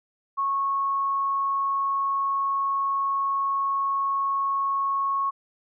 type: tone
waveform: sine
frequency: 1100 Hz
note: C#6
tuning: 14 cents flat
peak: -22 dBFS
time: 0.37-5.31 s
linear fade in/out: 20 ms
effects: none